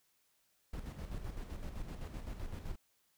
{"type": "noise with tremolo", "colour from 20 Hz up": "brown", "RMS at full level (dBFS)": -41, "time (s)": [0.73, 2.76], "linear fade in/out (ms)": 5, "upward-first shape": "square", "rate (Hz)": 7.8, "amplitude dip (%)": 50, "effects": ["white hiss -75 dBFS RMS until 3.17 s"]}